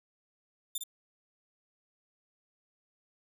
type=tone with echo; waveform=10% pulse; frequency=3579 Hz; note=A7; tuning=29 cents sharp; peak=-24 dBFS; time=0.75-0.78 s; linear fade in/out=5 ms; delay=57 ms; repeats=1; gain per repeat=-5 dB; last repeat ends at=0.837 s; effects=none

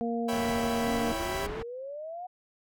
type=harmonic tone; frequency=233.1 Hz; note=A#3; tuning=in tune; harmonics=1 / 2 / 3; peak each=-30 / -33 / -35 dBFS; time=0.01-1.12 s; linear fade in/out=0 ms
type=chord; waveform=sawtooth; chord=C# half-diminished seventh; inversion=none; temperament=equal; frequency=554.4 / 659.3 / 784 / 987.8 Hz; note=C#5 / E5 / G5 / B5; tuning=0 / 0 / 0 / 0 cents; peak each=-34 dBFS; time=0.28-1.47 s; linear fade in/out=10 ms
type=low-pass noise; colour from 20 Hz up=pink; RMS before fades=-38 dBFS; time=0.32-1.63 s; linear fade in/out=10 ms; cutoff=2200 Hz; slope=12 dB/octave
type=exponential sweep; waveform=sine; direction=up; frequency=262.5 to 739 Hz; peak=-36 dBFS; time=0.86-2.27 s; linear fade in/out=10 ms
effects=none

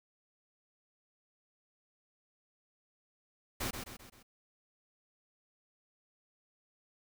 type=noise with echo; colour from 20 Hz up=pink; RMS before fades=-36 dBFS; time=3.6-3.71 s; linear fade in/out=10 ms; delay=130 ms; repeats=4; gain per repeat=-6 dB; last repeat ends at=4.23 s; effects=none

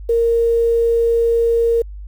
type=tone with quantisation; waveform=sine; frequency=464 Hz; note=A#4; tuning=8 cents flat; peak=-12 dBFS; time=0.09-1.82 s; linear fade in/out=5 ms; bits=7; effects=added 50 Hz sine -29 dBFS peak until 2.07 s

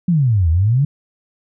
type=exponential two-way sweep; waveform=sine; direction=down then up; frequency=185.1 to 77.78 to 150 Hz; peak=-11 dBFS; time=0.08-0.85 s; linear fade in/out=5 ms; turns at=0.5 s; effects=none

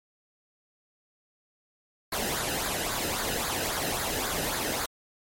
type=noise with flanger; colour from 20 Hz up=pink; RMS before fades=-30 dBFS; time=2.12-4.86 s; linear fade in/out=5 ms; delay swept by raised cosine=0.34 to 0.91 ms; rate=3.7 Hz; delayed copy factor=-0.6; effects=MP3 64 kbps

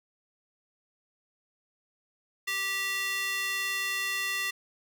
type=tone with high-pass filter; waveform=square; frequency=390.6 Hz; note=G4; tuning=6 cents flat; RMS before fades=-31 dBFS; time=2.47-4.51 s; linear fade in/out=10 ms; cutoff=2100 Hz; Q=2.1; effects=none

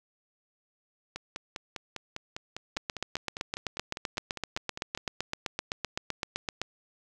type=two click trains; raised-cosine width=0.2 ms; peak=-19 / -13 dBFS; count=20 / 31; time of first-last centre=1.16-4.975 / 2.77-6.616 s; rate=4.98 / 7.8 Hz; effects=none

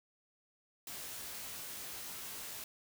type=noise with comb filter; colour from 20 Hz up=white; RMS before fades=-45 dBFS; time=0.87-2.64 s; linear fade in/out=2 ms; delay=19 ms; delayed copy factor=+0.9; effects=none

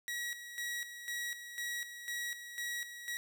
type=tone with tremolo; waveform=sawtooth; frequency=1916 Hz; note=A#6; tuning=47 cents sharp; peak=-33 dBFS; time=0.08-3.17 s; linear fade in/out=0 ms; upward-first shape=square; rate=2 Hz; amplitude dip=65%; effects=none

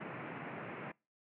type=band-pass noise; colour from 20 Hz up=pink; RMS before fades=-45 dBFS; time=0-0.92 s; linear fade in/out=10 ms; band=120 to 2500 Hz; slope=48 dB/octave; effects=noise-tail reverb RT60 0.3 s tail -26 dB re dry

